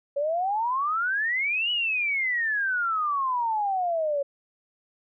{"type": "exponential two-way sweep", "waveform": "sine", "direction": "up then down", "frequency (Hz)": [552, 2960, 552], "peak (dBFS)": -23, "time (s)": [0.16, 4.23], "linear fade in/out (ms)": 10, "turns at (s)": 1.71, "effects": []}